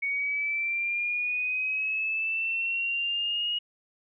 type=linear sweep; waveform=sine; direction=up; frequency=2227 to 2888 Hz; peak=-26 dBFS; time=0.02-3.59 s; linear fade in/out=10 ms; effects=none